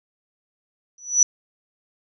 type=tone with exponential growth; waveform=sine; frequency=5920 Hz; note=F#8; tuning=in tune; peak=-8 dBFS; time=0.98-1.23 s; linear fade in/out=2 ms; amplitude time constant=54 ms; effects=none